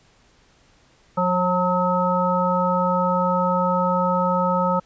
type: harmonic tone with a mistuned harmonic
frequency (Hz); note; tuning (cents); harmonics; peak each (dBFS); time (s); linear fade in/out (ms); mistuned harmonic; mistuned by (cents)
180; F#3; -47; 1 / 3 / 5 / 7; -23 / -23 / -23 / -23; 1.17-4.8; 10; 7; +31
effects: pink hiss -57 dBFS RMS until 4.85 s + resampled to 16000 Hz